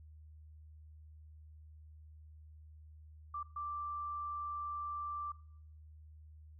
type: tone bursts at uneven times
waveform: sine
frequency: 1174.7 Hz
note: D6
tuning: in tune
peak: -38 dBFS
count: 2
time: 3.34-3.43 / 3.56-5.32 s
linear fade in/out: 5 ms
effects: noise-tail reverb RT60 0.7 s tail -21 dB re dry + added 77 Hz sine -53 dBFS peak until 6.59 s